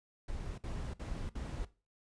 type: noise bursts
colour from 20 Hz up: brown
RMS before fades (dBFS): -40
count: 4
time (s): 0.28-1.651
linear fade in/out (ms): 5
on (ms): 300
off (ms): 57
effects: noise-tail reverb RT60 0.3 s tail -17 dB re dry + resampled to 22050 Hz